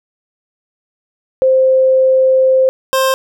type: tone pair in turn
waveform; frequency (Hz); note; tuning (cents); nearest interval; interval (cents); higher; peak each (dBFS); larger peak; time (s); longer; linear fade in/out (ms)
sine / 25% pulse; 523 / 527.6; C5 / C5; -1 / +14; unison; 15; second; -7; neither; 1.42-2.69 / 2.93-3.14; first; 0
effects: none